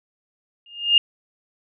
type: tone with exponential growth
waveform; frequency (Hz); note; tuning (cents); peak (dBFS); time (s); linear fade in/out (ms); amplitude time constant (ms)
sine; 2827; F7; +20; -8; 0.66-0.98; 2; 69
effects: none